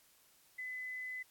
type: tone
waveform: sine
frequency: 2013 Hz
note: B6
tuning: 33 cents sharp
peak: -40 dBFS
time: 0.58-1.23 s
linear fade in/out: 10 ms
effects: white hiss -67 dBFS RMS until 1.3 s + AAC 64 kbps